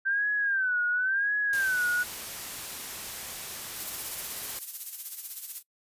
sine tone with vibrato, 1559 Hz, G6, 10 cents flat, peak -24 dBFS, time 0.05-2.04 s, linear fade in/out 20 ms, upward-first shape sine, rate 0.94 Hz, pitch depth 130 cents each way
white noise, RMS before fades -38 dBFS, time 1.53-4.59 s, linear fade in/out 2 ms
violet noise with tremolo, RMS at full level -33 dBFS, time 3.74-5.63 s, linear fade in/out 50 ms, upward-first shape sine, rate 16 Hz, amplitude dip 60%
effects noise-tail reverb RT60 0.1 s tail -22 dB re dry + resampled to 32000 Hz

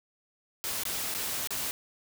white noise with dropouts, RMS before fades -33 dBFS, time 0.64-1.71 s, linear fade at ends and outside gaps 0 ms, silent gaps 0.835-0.853 / 1.141-1.148 / 1.473-1.506 s, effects none

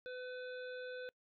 harmonic tone, 503 Hz, B4, 32 cents sharp, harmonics 1 / 3 / 5 / 7 / 8, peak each -44 / -49 / -60 / -59 / -61 dBFS, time 0.06-1.09 s, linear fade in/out 0 ms, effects noise-tail reverb RT60 0.1 s tail -26 dB re dry

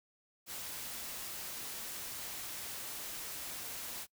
white noise, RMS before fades -43 dBFS, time 0.46-4.07 s, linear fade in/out 50 ms, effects noise-tail reverb RT60 0.1 s tail -23 dB re dry

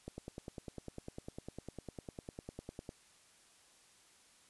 click train, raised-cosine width 2 ms, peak -30 dBFS, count 29, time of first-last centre 0.08-2.891 s, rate 9.96 Hz, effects white hiss -65 dBFS RMS until 4.49 s + resampled to 24000 Hz

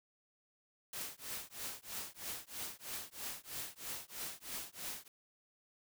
white noise with tremolo, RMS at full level -41 dBFS, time 0.93-5.08 s, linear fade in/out 2 ms, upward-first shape triangle, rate 3.1 Hz, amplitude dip 100%, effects none

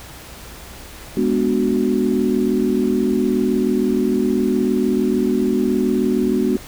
sine chord, G# half-diminished seventh, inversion none, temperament equal, 207.7 / 246.9 / 293.7 / 370 Hz, G#3 / B3 / D4 / F#4, 0 / 0 / 0 / 0 cents, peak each -21 / -19 / -23 / -20 dBFS, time 1.17-6.57 s, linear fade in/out 2 ms, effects added 60 Hz sine -43 dBFS peak until 6.67 s + pink hiss -38 dBFS RMS until 6.67 s

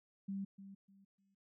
sine tone with echo, 196 Hz, G3, in tune, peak -38 dBFS, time 0.28-0.45 s, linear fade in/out 10 ms, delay 300 ms, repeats 3, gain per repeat -12 dB, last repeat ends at 1.35 s, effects none

